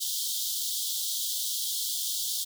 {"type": "high-pass noise", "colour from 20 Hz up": "pink", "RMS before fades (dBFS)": -31, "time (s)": [0, 2.45], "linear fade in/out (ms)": 20, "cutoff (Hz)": 3200, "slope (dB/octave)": 96, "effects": []}